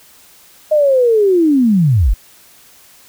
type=linear sweep; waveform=sine; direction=down; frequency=622.3 to 35.73 Hz; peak=-8 dBFS; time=0.71-2.14 s; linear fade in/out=10 ms; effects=white hiss -45 dBFS RMS until 3.08 s